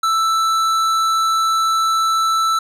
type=tone with tanh clipping; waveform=triangle; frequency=1323 Hz; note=E6; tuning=6 cents sharp; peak=-16 dBFS; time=0.03-2.59 s; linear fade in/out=5 ms; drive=18 dB; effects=none